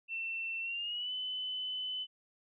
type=tone with pitch glide; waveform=sine; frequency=2690 to 3019 Hz; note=E7 to F#7; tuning=+34 to +34 cents; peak=-35 dBFS; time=0.08-2.07 s; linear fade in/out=50 ms; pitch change=+200 cents; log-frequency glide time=0.61-1.13 s; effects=none